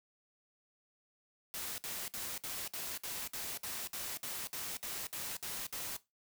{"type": "noise bursts", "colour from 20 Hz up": "white", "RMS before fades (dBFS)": -41, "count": 15, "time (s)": [1.54, 5.966], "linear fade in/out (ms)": 0, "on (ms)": 240, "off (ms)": 59, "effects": ["noise-tail reverb RT60 0.2 s tail -17 dB re dry"]}